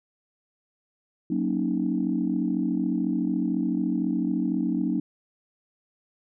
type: chord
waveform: sine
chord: D# minor seventh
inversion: first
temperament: equal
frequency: 185 / 233.1 / 277.2 / 311.1 Hz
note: F#3 / A#3 / C#4 / D#4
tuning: 0 / 0 / 0 / 0 cents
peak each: -28 dBFS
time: 1.3-5 s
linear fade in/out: 5 ms
effects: tanh soft clip ceiling -13 dBFS